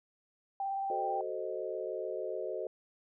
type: tone with vibrato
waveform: sine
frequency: 784 Hz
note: G5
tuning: in tune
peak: -32 dBFS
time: 0.6-1.21 s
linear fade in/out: 2 ms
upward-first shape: square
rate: 18 Hz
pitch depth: 12 cents each way
type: chord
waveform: sine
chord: F# diminished seventh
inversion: none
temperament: equal with one note detuned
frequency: 373.2 / 440 / 523.3 / 622.3 Hz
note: F#4 / A4 / C5 / Eb5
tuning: +15 / 0 / 0 / 0 cents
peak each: -40 dBFS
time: 0.9-2.67 s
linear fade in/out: 2 ms
effects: none